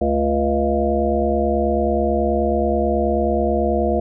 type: harmonic tone with a mistuned harmonic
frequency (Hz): 69.3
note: C#2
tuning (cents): 0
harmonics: 1 / 3 / 5 / 7 / 9 / 10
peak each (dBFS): -23 / -23 / -23 / -23 / -23 / -23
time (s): 0.01-4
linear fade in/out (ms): 5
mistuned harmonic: 3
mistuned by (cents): +93
effects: none